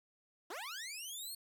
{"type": "linear sweep", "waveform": "15% pulse", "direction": "up", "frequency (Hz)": [300, 4400], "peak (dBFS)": -36, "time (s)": [0.5, 1.35], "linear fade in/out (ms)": 5, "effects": []}